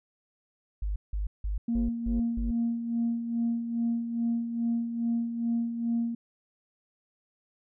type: tone bursts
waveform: sine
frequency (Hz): 50.7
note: G#1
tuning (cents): -41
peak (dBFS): -27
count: 6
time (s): 0.82-2.51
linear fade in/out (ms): 5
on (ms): 140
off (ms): 170
type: tone with tremolo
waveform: sine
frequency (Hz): 233.1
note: A#3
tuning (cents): 0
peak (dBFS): -23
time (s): 1.68-6.15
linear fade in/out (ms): 5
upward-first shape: sine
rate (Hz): 2.4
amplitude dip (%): 60
effects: tanh soft clip ceiling -20 dBFS